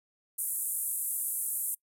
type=band-pass noise; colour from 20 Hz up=pink; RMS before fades=-33 dBFS; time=0.38-1.75 s; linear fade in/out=10 ms; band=8700 to 14000 Hz; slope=48 dB/octave; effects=noise-tail reverb RT60 0.1 s tail -25 dB re dry